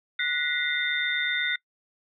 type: tone cluster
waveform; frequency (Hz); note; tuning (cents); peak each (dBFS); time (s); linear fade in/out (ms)
sine; 1472 / 1930 / 2078 / 3617; F#6 / B6 / C7 / A7; -9 / -40 / -12 / +47; -30; 0.19-1.56; 5
effects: noise-tail reverb RT60 0.1 s tail -24 dB re dry